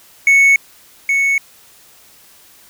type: tone pair in turn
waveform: triangle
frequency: 2212 / 2212 Hz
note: C#7 / C#7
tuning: -4 / -4 cents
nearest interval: unison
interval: 0 cents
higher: neither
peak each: -5 / -10 dBFS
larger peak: first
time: 0.27-0.56 / 1.09-1.38 s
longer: neither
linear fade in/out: 2 ms
effects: white hiss -46 dBFS RMS until 2.69 s